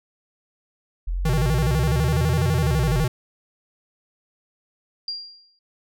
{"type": "linear two-way sweep", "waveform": "sine", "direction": "up then down", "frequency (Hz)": [41.29, 90, 41.29], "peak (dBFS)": -22, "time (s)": [1.07, 3.05], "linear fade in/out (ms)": 10, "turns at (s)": 2.51}
{"type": "tone with vibrato", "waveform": "square", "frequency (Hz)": 140.5, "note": "C#3", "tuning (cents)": 24, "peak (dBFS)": -20, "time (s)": [1.25, 3.08], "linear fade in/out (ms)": 5, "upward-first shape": "square", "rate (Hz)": 12, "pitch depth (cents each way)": 220}
{"type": "tone with exponential decay", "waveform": "sine", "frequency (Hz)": 4770, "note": "D8", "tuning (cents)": 26, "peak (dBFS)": -24, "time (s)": [5.08, 5.59], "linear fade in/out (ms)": 2, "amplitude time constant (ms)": 110}
{"effects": []}